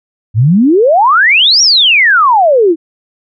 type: exponential two-way sweep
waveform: sine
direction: up then down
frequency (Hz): 99.3 to 5800 to 307.8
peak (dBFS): -4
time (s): 0.34-2.76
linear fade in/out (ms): 50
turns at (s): 1.62
effects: none